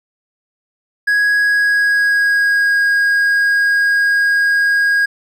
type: tone with pitch glide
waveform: triangle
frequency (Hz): 1661.2 to 1636.4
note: G#6 to G#6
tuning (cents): 0 to -26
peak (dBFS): -9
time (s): 1.07-5.06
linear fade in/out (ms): 10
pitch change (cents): -26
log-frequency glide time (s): 1.37-2.81
effects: none